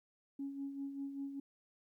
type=tone with tremolo; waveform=sine; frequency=277.2 Hz; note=C#4; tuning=in tune; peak=-37 dBFS; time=0.39-1.4 s; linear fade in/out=5 ms; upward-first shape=sine; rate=5.1 Hz; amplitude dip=55%; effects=tanh soft clip ceiling -33 dBFS + 13-bit